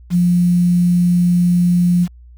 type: tone with quantisation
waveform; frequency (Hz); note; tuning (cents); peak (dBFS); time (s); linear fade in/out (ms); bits
sine; 176.1; F3; +15; -10; 0.1-2.08; 50; 6
effects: added 60 Hz sine -38 dBFS peak until 2.37 s